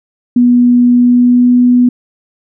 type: tone with pitch glide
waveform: sine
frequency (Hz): 244 to 246.3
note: B3 to B3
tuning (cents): -21 to -5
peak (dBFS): -4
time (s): 0.36-1.89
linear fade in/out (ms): 5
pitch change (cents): +16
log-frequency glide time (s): 0.92-1.55
effects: none